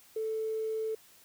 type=tone with tanh clipping; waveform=triangle; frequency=440 Hz; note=A4; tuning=in tune; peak=-30 dBFS; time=0.16-0.95 s; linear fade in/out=5 ms; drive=2 dB; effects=white hiss -59 dBFS RMS until 1.24 s